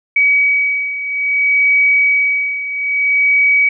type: beating tone pair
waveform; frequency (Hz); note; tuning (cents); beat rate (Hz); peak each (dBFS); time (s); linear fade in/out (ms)
sine; 2269 / 2269.6; C#7 / C#7; +40 / +40; 0.6; -12 / -17; 0.16-3.69; 5
effects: none